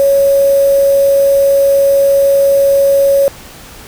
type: tone with quantisation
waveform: sine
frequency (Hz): 554.4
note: C#5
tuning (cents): 0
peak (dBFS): -6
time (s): 0-3.28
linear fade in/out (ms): 0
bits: 4
effects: pink hiss -34 dBFS RMS until 3.87 s